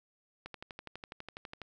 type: click train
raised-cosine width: 0.3 ms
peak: -27 dBFS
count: 15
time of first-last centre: 0.46-1.617 s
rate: 12.1 Hz
effects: none